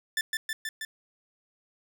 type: tone with echo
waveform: sawtooth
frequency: 1765 Hz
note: A6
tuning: 5 cents sharp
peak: -22 dBFS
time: 0.17-0.21 s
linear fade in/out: 2 ms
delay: 160 ms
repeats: 4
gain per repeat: -2 dB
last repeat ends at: 0.85 s
effects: none